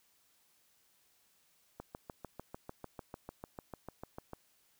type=click train; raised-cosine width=1 ms; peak=-29 dBFS; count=18; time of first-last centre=1.8-4.334 s; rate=6.71 Hz; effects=white hiss -71 dBFS RMS until 4.79 s